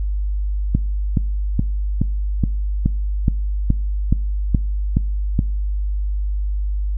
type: click train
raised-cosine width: 5 ms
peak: -3 dBFS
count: 12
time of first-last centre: 0.75-5.391 s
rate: 2.37 Hz
effects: noise-tail reverb RT60 0.6 s tail -24 dB re dry + added 50 Hz sine -18 dBFS peak until 6.97 s